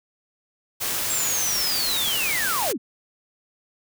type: noise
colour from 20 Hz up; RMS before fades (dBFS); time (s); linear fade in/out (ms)
white; -26; 0.8-2.73; 20
type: linear sweep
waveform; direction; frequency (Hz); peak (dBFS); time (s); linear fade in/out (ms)
sine; down; 7660 to 177; -24; 1.09-2.78; 20
effects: none